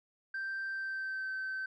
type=tone with pitch glide; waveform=sine; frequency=1568 to 1541.1 Hz; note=G6 to G6; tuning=0 to -30 cents; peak=-33 dBFS; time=0.34-1.66 s; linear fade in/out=5 ms; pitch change=-30 cents; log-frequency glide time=0.7-1.31 s; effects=tanh soft clip ceiling -33 dBFS